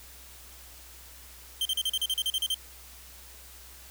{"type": "tone bursts", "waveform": "45% pulse", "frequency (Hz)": 3136, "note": "G7", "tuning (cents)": 0, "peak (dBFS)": -25, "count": 12, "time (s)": [1.61, 2.544], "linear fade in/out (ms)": 2, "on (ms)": 43, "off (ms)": 38, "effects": ["added 62 Hz sine -52 dBFS peak until 3.9 s", "white hiss -50 dBFS RMS until 3.9 s"]}